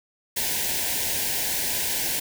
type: band-stop noise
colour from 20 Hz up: white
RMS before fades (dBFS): -26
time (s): 0.36-2.2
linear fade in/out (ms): 10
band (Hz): 1000 to 1500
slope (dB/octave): 96
effects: none